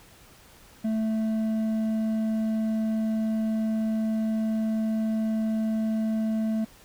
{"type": "tone with hard clipping", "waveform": "sine", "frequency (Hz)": 220, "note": "A3", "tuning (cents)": 0, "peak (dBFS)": -25, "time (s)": [0.84, 6.65], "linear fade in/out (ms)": 10, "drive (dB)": 5, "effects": ["pink hiss -53 dBFS RMS until 6.84 s"]}